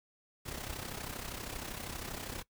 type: noise with amplitude modulation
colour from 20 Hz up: pink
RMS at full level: -39 dBFS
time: 0.45-2.43 s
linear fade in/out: 20 ms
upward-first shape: sine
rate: 32.6 Hz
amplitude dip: 65%
effects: noise-tail reverb RT60 0.1 s tail -19 dB re dry